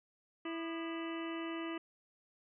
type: harmonic tone with a mistuned harmonic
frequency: 330 Hz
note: E4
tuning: 2 cents sharp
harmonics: 1 / 2 / 3 / 4 / 5 / 6 / 7 / 8 / 9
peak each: -39 / -49 / -52 / -48 / -55 / -50 / -58 / -52 / -52 dBFS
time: 0.45-1.78 s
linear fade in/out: 5 ms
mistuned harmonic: 4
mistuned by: -140 cents
effects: none